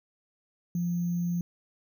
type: tone with sample-and-hold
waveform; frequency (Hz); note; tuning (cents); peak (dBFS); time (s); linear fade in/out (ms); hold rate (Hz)
sine; 173.7; F3; -9; -26; 0.75-1.41; 2; 6300
effects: none